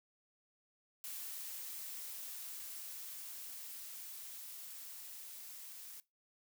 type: noise with level ramp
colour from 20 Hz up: blue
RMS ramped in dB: -45 to -51 dBFS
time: 1.04-6 s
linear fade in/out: 0 ms
effects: noise-tail reverb RT60 0.2 s tail -19 dB re dry